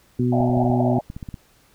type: harmonic tone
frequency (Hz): 123.47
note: B2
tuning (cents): 0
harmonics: 1 / 2 / 3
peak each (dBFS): -21 / -20 / -26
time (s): 0.19-0.99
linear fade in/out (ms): 5
type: band-pass noise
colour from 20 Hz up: pink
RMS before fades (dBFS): -25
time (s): 0.32-1.01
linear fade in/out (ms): 10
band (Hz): 590 to 820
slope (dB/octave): 96
type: clicks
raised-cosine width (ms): 5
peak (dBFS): -20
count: 10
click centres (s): 0.405 / 0.497 / 0.572 / 0.642 / 0.701 / 1.101 / 1.165 / 1.228 / 1.288 / 1.342
effects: pink hiss -57 dBFS RMS until 1.74 s